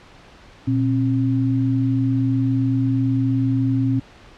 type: tone pair together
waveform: sine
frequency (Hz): 119.5 / 267.8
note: A#2 / C4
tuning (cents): +43 / +40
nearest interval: octave + major second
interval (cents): 1397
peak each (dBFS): -19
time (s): 0.67-4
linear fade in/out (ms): 10
effects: pink hiss -46 dBFS RMS until 4.37 s + low-pass 4000 Hz 12 dB/octave